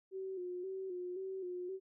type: tone with vibrato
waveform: sine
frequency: 370 Hz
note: F#4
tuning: in tune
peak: -39 dBFS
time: 0.11-1.8 s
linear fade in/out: 50 ms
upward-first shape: square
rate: 1.9 Hz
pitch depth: 52 cents each way
effects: none